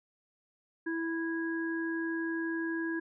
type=harmonic tone; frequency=329.6 Hz; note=E4; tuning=in tune; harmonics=1 / 3 / 5; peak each=-32 / -47 / -37 dBFS; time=0.86-3 s; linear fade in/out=10 ms; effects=none